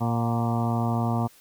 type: harmonic tone with a mistuned harmonic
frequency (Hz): 116.54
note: A#2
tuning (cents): 0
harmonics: 1 / 2 / 3 / 4 / 5 / 6 / 7 / 8 / 9 / 10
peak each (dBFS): -25 / -27 / -37 / -39 / -39 / -32 / -37 / -35 / -40 / -38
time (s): 0-1.28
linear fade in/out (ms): 20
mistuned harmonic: 6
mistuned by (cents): +31
effects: white hiss -55 dBFS RMS until 1.4 s